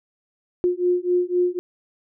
sine beating tone pair, 355.2 / 359.1 Hz, F4 / F4, +29 / +48 cents, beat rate 3.9 Hz, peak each -21 dBFS, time 0.64-1.59 s, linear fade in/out 0 ms, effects none

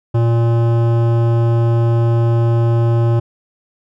sine tone with hard clipping, 116.54 Hz, A#2, in tune, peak -13 dBFS, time 0.14-3.2 s, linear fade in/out 10 ms, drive 15 dB, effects none

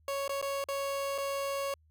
30% pulse tone with dropouts, 554.4 Hz, C#5, in tune, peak -29 dBFS, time 0.08-1.74 s, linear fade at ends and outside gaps 2 ms, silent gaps 0.279-0.293 / 0.415-0.425 / 0.641-0.686 / 1.18-1.183 s, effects added 78 Hz sine -62 dBFS peak until 1.9 s

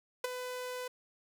sawtooth tone with ADSR envelope, 501 Hz, B4, 25 cents sharp, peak -24 dBFS, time 0.24-0.88 s, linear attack 5 ms, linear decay 15 ms, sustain -10 dB, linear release 7 ms, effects none

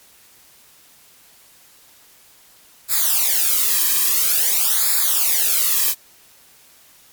blue noise with flanger, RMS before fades -17 dBFS, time 2.88-5.95 s, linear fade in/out 50 ms, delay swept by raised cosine 0.33 to 1.43 ms, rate 0.49 Hz, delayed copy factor -0.95, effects white hiss -50 dBFS RMS until 7.12 s + MP3 96 kbps

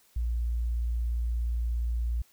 sine tone, 58.5 Hz, A#1, 7 cents sharp, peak -26 dBFS, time 0.16-2.22 s, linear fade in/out 5 ms, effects white hiss -63 dBFS RMS until 2.32 s

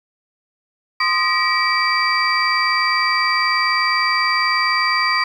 sine tone cluster, 1043 / 1231 / 1910 / 2309 / 4709 Hz, C6 / D#6 / A#6 / D7 / D8, -6 / -19 / +42 / -30 / +4 cents, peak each -21 dBFS, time 1-5.24 s, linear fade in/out 5 ms, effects tanh soft clip ceiling -5 dBFS + 8-bit

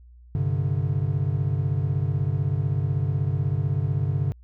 triangle chord, G suspended fourth, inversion none, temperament equal, 98 / 130.81 / 146.83 Hz, G2 / C3 / D3, 0 / 0 / 0 cents, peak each -24 dBFS, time 0.35-4.32 s, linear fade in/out 0 ms, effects added 60 Hz sine -46 dBFS peak until 4.43 s

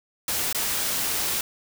white noise with dropouts, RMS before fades -26 dBFS, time 0.28-1.41 s, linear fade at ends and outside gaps 2 ms, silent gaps 0.528-0.547 s, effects none

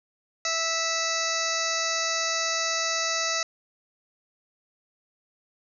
harmonic tone, 656 Hz, E5, 9 cents flat, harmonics 1 / 2 / 3 / 4 / 6 / 7 / 8 / 9 / 10, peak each -34 / -32 / -32 / -35 / -33 / -35 / -33 / -34 / -33 dBFS, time 0.45-3.43 s, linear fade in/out 2 ms, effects none

